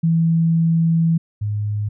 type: tone pair in turn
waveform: sine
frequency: 164.81 / 104.49 Hz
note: E3 / G#2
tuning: 0 / +11 cents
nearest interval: minor sixth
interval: 789 cents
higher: first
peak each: -13 / -19 dBFS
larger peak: first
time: 0.03-1.18 / 1.41-1.89 s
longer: first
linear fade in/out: 10 ms
effects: none